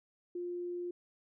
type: tone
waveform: sine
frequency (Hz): 352.2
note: F4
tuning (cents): +15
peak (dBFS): -36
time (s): 0.35-0.91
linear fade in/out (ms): 5
effects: none